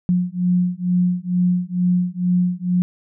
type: beating tone pair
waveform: sine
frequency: 178.1 / 180.3 Hz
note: F3 / F#3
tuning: +34 / -45 cents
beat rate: 2.2 Hz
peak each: -19 dBFS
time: 0.09-2.82 s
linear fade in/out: 0 ms
effects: none